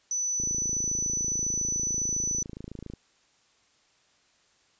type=tone; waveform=sine; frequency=5980 Hz; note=F#8; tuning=17 cents sharp; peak=-26 dBFS; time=0.11-2.43 s; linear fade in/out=2 ms
type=click train; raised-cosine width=3 ms; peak=-26 dBFS; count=70; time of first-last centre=0.4-2.937 s; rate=27.2 Hz
effects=white hiss -65 dBFS RMS until 4.79 s + resampled to 16000 Hz